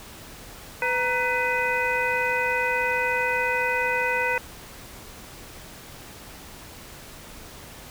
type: harmonic tone with a mistuned harmonic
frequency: 500 Hz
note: B4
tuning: 21 cents sharp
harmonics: 1 / 2 / 3 / 4 / 5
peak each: -28 / -28 / -28 / -28 / -28 dBFS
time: 0.82-4.38 s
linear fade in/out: 2 ms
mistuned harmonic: 2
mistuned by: -110 cents
effects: pink hiss -43 dBFS RMS until 7.9 s